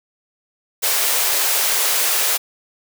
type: high-pass noise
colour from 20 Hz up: white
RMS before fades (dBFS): -18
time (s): 0.82-2.38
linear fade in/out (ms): 20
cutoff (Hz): 380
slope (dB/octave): 48
effects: none